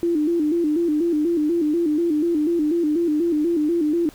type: tone with vibrato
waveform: sine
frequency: 320.7 Hz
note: E4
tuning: 48 cents flat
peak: -17 dBFS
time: 0.03-4.09 s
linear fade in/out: 0 ms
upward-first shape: square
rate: 4.1 Hz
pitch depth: 110 cents each way
effects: pink hiss -48 dBFS RMS until 4.14 s